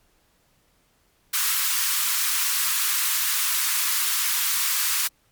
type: high-pass noise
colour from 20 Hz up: white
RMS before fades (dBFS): -23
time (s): 1.33-5.08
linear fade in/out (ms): 10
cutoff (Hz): 1000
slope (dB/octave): 48
effects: pink hiss -64 dBFS RMS until 5.31 s + MP3 96 kbps